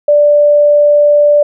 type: tone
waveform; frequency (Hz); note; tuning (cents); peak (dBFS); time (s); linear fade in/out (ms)
sine; 587.3; D5; 0; -4; 0.08-1.43; 5
effects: none